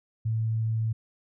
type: tone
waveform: sine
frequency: 111.6 Hz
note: A2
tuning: 25 cents sharp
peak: -24 dBFS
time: 0.25-0.93 s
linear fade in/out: 10 ms
effects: none